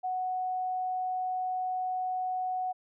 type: tone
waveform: sine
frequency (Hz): 740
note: F#5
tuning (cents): 0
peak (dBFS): -29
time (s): 0.03-2.73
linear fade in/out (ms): 20
effects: none